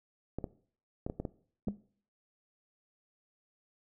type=clicks; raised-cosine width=2 ms; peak=-22 dBFS; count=7; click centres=0.386 / 0.442 / 1.065 / 1.099 / 1.2 / 1.252 / 1.684 s
type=tone with exponential decay; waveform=sine; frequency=205.3 Hz; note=G#3; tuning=20 cents flat; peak=-27 dBFS; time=1.67-1.78 s; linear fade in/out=5 ms; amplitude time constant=23 ms
effects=noise-tail reverb RT60 0.5 s tail -18 dB re dry